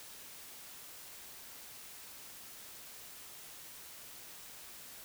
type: silence
effects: white hiss -51 dBFS RMS until 5.04 s